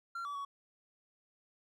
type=tone with pitch steps; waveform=triangle; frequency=1373 / 1149 / 1122 Hz; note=F6 / D6 / C#6; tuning=-30 / -38 / +21 cents; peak=-36 dBFS; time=0.15-0.45 s; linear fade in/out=5 ms; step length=100 ms; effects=none